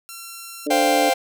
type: tone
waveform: 5% pulse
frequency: 1360 Hz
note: F6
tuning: 46 cents flat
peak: -23 dBFS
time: 0.09-0.67 s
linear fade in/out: 0 ms
type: harmonic tone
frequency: 147 Hz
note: D3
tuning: 2 cents sharp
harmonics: 2 / 3 / 4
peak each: -23 / -27 / -29 dBFS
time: 0.66-1.1 s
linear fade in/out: 10 ms
type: chord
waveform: 45% pulse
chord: C suspended fourth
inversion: none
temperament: just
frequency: 523.3 / 697.7 / 784.9 Hz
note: C5 / F5 / G5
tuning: 0 / -2 / +2 cents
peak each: -21 dBFS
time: 0.7-1.14 s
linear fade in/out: 10 ms
effects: none